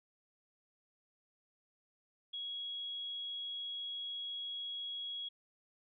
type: tone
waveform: sine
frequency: 3322 Hz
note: G#7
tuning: in tune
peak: -39 dBFS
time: 2.33-5.29 s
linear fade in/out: 10 ms
effects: none